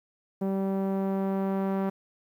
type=tone with low-pass filter sweep; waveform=sawtooth; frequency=193.6 Hz; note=G3; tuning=21 cents flat; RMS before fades=-28 dBFS; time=0.41-1.9 s; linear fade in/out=10 ms; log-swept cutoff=630 to 1100 Hz; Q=0.93; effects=10-bit